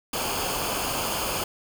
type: noise with comb filter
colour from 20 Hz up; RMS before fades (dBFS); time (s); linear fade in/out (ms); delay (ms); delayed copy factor
pink; -28; 0.13-1.44; 5; 0.52; -0.65
effects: none